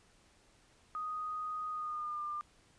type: tone with pitch glide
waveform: sine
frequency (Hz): 1245 to 1197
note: D#6 to D6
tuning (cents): +1 to +33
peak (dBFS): -36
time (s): 0.95-2.41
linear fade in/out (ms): 0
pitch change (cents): -68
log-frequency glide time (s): 1.7-2.23
effects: pink hiss -66 dBFS RMS until 2.78 s + resampled to 22050 Hz